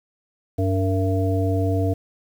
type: harmonic tone with a mistuned harmonic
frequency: 96 Hz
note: G2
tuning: 36 cents flat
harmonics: 1 / 3 / 5 / 7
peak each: -20 / -25 / -27 / -28 dBFS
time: 0.58-1.94 s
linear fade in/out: 10 ms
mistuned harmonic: 5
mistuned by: -67 cents
effects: 8-bit